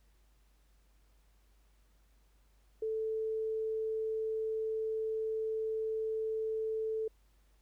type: tone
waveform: sine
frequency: 440 Hz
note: A4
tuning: in tune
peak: -32 dBFS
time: 2.82-7.08 s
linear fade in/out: 5 ms
effects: added 50 Hz sine -64 dBFS peak until 7.61 s + pink hiss -74 dBFS RMS until 7.61 s